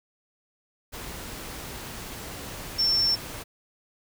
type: tone in noise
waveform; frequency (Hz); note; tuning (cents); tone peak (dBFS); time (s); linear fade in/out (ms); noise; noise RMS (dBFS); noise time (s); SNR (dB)
sine; 5410; E8; +44; -20; 2.78-3.16; 20; pink; -38; 0.92-3.44; +15
effects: none